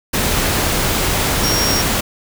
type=tone in noise; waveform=sine; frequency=5588 Hz; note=F8; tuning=in tune; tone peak=-18 dBFS; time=1.43-1.82 s; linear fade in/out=10 ms; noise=pink; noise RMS=-17 dBFS; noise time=0.13-2.01 s; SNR=-4 dB; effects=none